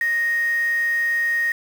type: tone with quantisation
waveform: sine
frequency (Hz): 1864.7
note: A#6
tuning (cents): 0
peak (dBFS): -18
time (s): 0.01-1.52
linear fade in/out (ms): 2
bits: 6
effects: none